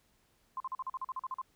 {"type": "tone bursts", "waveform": "sine", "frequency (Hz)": 1046.5, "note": "C6", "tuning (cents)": 0, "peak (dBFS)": -34, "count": 12, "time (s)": [0.57, 1.416], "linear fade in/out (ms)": 2, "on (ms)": 32, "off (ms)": 42, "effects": ["pink hiss -71 dBFS RMS until 1.55 s"]}